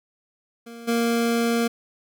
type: tone with level steps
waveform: 25% pulse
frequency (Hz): 233.1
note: A#3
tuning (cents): 0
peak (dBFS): -34 / -16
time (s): 0.66-1.68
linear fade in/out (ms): 10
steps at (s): 0.87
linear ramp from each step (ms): 20
effects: none